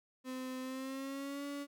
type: tone with pitch glide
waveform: 35% pulse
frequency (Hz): 257.6 to 284.2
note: C4 to C#4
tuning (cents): -27 to +43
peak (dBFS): -38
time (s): 0.24-1.67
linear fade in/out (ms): 50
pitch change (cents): +170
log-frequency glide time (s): 0.61-1.45
effects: none